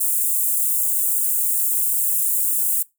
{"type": "high-pass noise", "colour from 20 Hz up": "white", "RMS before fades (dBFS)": -20, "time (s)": [0, 2.83], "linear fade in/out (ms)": 10, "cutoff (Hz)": 7800, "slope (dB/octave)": 48, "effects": ["noise-tail reverb RT60 0.2 s tail -21 dB re dry"]}